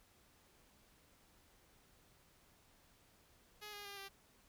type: tone with pitch steps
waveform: 5% pulse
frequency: 419.1 / 410.2 / 401.6 / 393.1 Hz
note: G#4 / G#4 / G4 / G4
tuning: +16 / -21 / +42 / +5 cents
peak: -37 dBFS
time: 3.61-4.09 s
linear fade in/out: 20 ms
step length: 120 ms
effects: pink hiss -69 dBFS RMS until 4.48 s